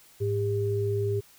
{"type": "tone pair together", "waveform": "sine", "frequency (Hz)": [106.2, 401.3], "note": ["G#2", "G4"], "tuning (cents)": [39, 41], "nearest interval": "octave + major seventh", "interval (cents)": 2302, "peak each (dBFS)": -27, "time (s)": [0.2, 1.21], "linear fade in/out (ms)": 20, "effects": ["white hiss -56 dBFS RMS until 1.38 s"]}